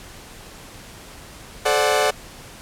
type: chord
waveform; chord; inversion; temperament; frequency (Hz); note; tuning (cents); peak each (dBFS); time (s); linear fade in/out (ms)
sawtooth; D dominant seventh; second; equal with one note detuned; 431.4 / 523.3 / 587.3 / 740; A4 / C5 / D5 / F#5; -34 / 0 / 0 / 0; -18 / -21 / -17 / -18; 1.65-2.11; 10
effects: pink hiss -41 dBFS RMS until 2.61 s + low-pass 12000 Hz 12 dB/octave